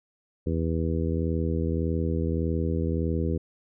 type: harmonic tone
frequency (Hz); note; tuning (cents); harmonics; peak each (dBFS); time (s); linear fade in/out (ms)
81.7; E2; -15; 1 / 2 / 3 / 4 / 5 / 6; -27 / -30 / -32 / -33 / -34 / -35; 0.46-3.38; 10
effects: none